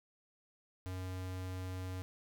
square tone, 92.5 Hz, F#2, in tune, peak -40 dBFS, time 0.86-2.02 s, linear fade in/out 0 ms, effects none

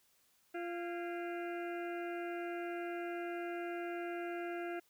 harmonic tone with a mistuned harmonic, 346.1 Hz, F4, 16 cents flat, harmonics 1 / 2 / 4 / 5 / 6 / 7 / 8, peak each -40 / -44 / -50 / -51 / -53 / -56 / -57 dBFS, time 0.54-4.8 s, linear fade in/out 10 ms, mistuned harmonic 5, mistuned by -98 cents, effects white hiss -72 dBFS RMS until 4.89 s

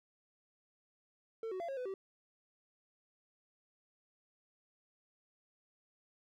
triangle tone with pitch steps, 450.2 / 373.2 / 681 / 543 / 502 / 385.4 Hz, A4 / F#4 / F5 / C#5 / B4 / G4, +40 / +15 / -44 / -36 / +28 / -29 cents, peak -36 dBFS, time 1.43-1.94 s, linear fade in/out 2 ms, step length 85 ms, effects none

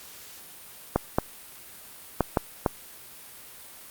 clicks, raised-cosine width 1 ms, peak -6 dBFS, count 5, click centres 0.96 / 1.185 / 2.207 / 2.372 / 2.662 s, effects white hiss -46 dBFS RMS until 3.9 s + Opus 48 kbps

